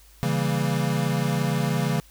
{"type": "chord", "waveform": "square", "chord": "C# diminished seventh", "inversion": "none", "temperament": "equal", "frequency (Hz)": [138.59, 164.81, 196, 233.1], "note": ["C#3", "E3", "G3", "Bb3"], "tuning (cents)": [0, 0, 0, 0], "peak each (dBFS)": [-26, -27, -31, -31], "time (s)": [0.23, 2], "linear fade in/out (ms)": 0, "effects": ["added 51 Hz sine -51 dBFS peak until 2.1 s", "white hiss -55 dBFS RMS until 2.1 s"]}